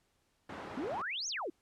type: band-pass noise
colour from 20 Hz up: white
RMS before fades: -45 dBFS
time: 0.49-1.02 s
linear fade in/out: 5 ms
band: 100 to 1100 Hz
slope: 12 dB/octave
type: exponential two-way sweep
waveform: sine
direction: up then down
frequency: 235 to 6800 to 290.3 Hz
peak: -35 dBFS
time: 0.77-1.5 s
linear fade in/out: 5 ms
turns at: 1.28 s
effects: pink hiss -75 dBFS RMS until 1.61 s + low-pass 11000 Hz 12 dB/octave